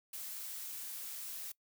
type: noise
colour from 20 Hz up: blue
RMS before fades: -44 dBFS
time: 0.13-1.52 s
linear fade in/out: 5 ms
effects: noise-tail reverb RT60 0.1 s tail -22 dB re dry